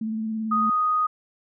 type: tone with vibrato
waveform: sine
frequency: 220 Hz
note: A3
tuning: in tune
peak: -25 dBFS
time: 0.01-0.7 s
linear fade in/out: 5 ms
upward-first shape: square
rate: 18 Hz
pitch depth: 21 cents each way
type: tone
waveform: sine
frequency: 1244.5 Hz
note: D#6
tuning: in tune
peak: -19 dBFS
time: 0.51-1.07 s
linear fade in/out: 10 ms
effects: none